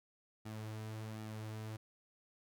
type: tone with flanger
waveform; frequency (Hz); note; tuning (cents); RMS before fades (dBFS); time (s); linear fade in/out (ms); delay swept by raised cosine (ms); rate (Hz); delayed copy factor
sawtooth; 108.9; A2; -17; -45; 0.45-1.77; 10; 1.9 to 5.7; 1.3; -0.5
effects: none